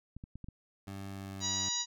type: clicks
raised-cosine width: 5 ms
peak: -32 dBFS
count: 5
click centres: 0.166 / 0.239 / 0.356 / 0.443 / 0.486 s
type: tone with pitch glide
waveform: 20% pulse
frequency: 98 to 96.54 Hz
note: G2 to G2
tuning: 0 to -26 cents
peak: -36 dBFS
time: 0.87-1.69 s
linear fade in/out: 5 ms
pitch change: -26 cents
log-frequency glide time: 1.11-1.42 s
type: harmonic tone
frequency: 965 Hz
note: B5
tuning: 40 cents flat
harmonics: 1 / 2 / 3 / 4 / 5 / 6 / 7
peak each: -45 / -47 / -47 / -36 / -39 / -39 / -36 dBFS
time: 1.4-1.86 s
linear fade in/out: 50 ms
effects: none